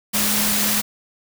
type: tone in noise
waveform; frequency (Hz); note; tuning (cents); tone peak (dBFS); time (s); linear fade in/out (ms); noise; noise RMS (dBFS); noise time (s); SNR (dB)
sine; 209.1; G#3; +12; -26; 0.13-0.82; 20; white; -20; 0.13-0.82; -9
effects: none